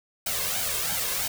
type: noise with flanger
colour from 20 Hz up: white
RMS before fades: -28 dBFS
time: 0.26-1.28 s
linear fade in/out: 5 ms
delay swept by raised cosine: 1.3 to 1.9 ms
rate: 3 Hz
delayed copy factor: +0.65
effects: none